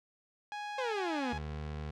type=tone with pitch glide; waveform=sawtooth; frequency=830.6 to 836.4 Hz; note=G#5 to G#5; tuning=0 to +12 cents; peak=-34 dBFS; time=0.52-1.38 s; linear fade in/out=0 ms; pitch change=+12 cents; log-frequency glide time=1.02-1.09 s
type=exponential sweep; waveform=sawtooth; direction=down; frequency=539 to 232.3 Hz; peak=-29 dBFS; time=0.78-1.33 s; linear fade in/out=5 ms
type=tone; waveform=25% pulse; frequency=75.6 Hz; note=D#2; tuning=49 cents flat; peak=-34 dBFS; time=1.32-1.91 s; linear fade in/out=10 ms
effects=low-pass 4000 Hz 12 dB/octave